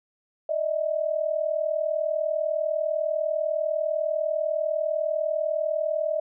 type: tone pair together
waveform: sine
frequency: 601 / 641 Hz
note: D5 / E5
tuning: +40 / -49 cents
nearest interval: minor second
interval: 111 cents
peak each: -26 dBFS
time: 0.49-6.2 s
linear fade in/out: 5 ms
effects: none